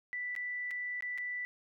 sine tone with dropouts, 1975.5 Hz, B6, in tune, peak -35 dBFS, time 0.13-1.45 s, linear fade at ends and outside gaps 0 ms, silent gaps 0.352-0.363 / 0.708-0.712 / 1.007-1.024 / 1.177-1.183 s, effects none

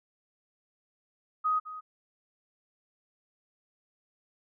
sine tone with echo, 1253 Hz, D#6, 12 cents sharp, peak -24 dBFS, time 1.44-1.6 s, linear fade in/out 20 ms, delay 210 ms, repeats 1, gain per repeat -14 dB, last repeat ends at 1.81 s, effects none

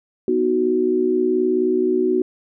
sine chord, B major, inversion none, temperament equal, 246.9 / 311.1 / 370 Hz, B3 / D#4 / F#4, 0 / 0 / 0 cents, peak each -23 / -23 / -17 dBFS, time 0.28-2.22 s, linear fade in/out 2 ms, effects none

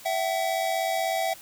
square tone pair together, 663.8 / 760 Hz, E5 / F#5, +12 / +46 cents, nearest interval major second, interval 234 cents, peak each -28 dBFS, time 0.05-1.34 s, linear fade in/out 10 ms, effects white hiss -47 dBFS RMS until 1.41 s

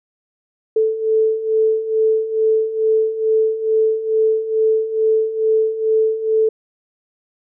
sine beating tone pair, 438.1 / 440.4 Hz, A4 / A4, -7 / +2 cents, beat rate 2.3 Hz, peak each -20 / -15 dBFS, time 0.76-6.49 s, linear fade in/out 5 ms, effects none

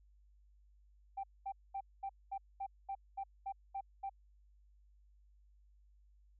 sine tone bursts, 784 Hz, G5, in tune, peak -37 dBFS, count 11, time 1.17-4.096 s, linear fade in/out 10 ms, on 66 ms, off 220 ms, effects tanh soft clip ceiling -34 dBFS + added 50 Hz sine -63 dBFS peak until 6.39 s

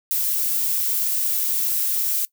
violet noise, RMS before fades -22 dBFS, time 0.11-2.25 s, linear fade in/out 0 ms, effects noise-tail reverb RT60 0.1 s tail -21 dB re dry

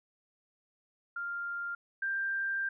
sine tone pair in turn, 1396.9 / 1583.1 Hz, F6 / G6, 0 / +17 cents, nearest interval major second, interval 217 cents, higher second, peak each -34 / -30 dBFS, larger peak second, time 1.16-1.75 / 2.02-2.69 s, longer second, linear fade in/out 5 ms, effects none

